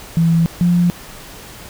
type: tone pair in turn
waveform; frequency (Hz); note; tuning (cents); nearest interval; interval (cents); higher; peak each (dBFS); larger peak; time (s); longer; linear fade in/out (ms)
sine; 166 / 174.96; E3 / F3; +12 / +3; minor second; 91; second; -10; neither; 0.17-0.46 / 0.61-0.9; neither; 0
effects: pink hiss -36 dBFS RMS until 1.69 s

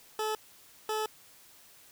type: tone pair in turn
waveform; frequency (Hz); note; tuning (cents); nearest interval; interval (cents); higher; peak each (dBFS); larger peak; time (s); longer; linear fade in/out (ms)
20% pulse; 432.2 / 432.2; A4 / A4; -31 / -31; unison; 0; neither; -25; neither; 0.19-0.35 / 0.89-1.06; second; 2
effects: white hiss -57 dBFS RMS until 1.91 s

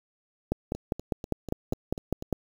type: two click trains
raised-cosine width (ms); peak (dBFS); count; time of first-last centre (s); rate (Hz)
2; -23 / -12; 7 / 10; 0.75-2.224 / 0.52-2.327; 4.07 / 4.98
effects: 7-bit

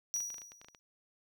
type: tone with exponential decay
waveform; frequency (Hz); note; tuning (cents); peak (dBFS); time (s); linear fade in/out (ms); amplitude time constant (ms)
square; 5800; F#8; -35; -31; 0.14-0.79; 0; 140
type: clicks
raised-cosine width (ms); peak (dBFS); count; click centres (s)
0.2; -35; 11; 0.163 / 0.205 / 0.303 / 0.343 / 0.382 / 0.418 / 0.519 / 0.615 / 0.646 / 0.685 / 0.748
effects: none

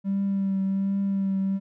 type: tone with vibrato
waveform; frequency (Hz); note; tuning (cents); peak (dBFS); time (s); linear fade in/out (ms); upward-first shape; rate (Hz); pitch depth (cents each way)
triangle; 195.2; G3; -7; -19; 0.04-1.6; 50; triangle; 1.3; 25
effects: tanh soft clip ceiling -19 dBFS

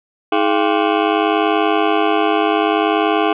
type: ring-modulated tone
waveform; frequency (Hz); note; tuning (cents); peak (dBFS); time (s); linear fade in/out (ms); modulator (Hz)
20% pulse; 370; F#4; 0; -5; 0.32-3.33; 5; 50.3
effects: resampled to 8000 Hz + 7-bit

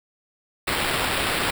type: noise with sample-and-hold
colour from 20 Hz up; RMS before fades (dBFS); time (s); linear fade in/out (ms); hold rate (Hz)
white; -24; 0.67-1.51; 10; 6300
effects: none

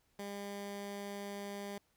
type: tone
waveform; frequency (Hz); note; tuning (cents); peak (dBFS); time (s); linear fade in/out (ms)
15% pulse; 201.4; G3; +47; -35; 0.19-1.78; 2
effects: pink hiss -75 dBFS RMS until 1.96 s

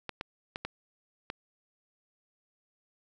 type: clicks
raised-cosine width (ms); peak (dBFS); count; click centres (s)
0.3; -19; 5; 0.093 / 0.211 / 0.559 / 0.65 / 1.301
effects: none

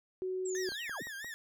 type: tone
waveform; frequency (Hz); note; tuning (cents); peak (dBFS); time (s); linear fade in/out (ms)
sine; 372.2; F#4; +10; -33; 0.22-0.69; 0
type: linear sweep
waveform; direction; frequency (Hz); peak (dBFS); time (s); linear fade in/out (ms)
sine; down; 7840 to 58; -40; 0.45-1.03; 10
type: tone with vibrato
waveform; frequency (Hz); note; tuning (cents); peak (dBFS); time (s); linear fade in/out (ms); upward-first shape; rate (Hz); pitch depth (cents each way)
40% pulse; 1741; A6; -19; -40; 0.55-1.34; 0; sine; 4.5; 160
type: click train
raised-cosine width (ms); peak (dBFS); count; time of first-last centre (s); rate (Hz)
1; -36; 4; 0.72-1.245; 5.71
effects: none

